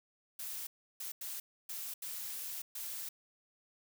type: noise bursts at uneven times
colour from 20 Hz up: blue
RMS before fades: -42 dBFS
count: 6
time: 0.39-0.67 / 1-1.12 / 1.21-1.4 / 1.69-1.94 / 2.02-2.62 / 2.75-3.09 s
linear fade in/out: 5 ms
effects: none